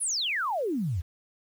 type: exponential sweep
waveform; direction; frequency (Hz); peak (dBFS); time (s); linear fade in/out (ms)
sine; down; 11175 to 73.42; -26; 0-1.02; 20
effects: 9-bit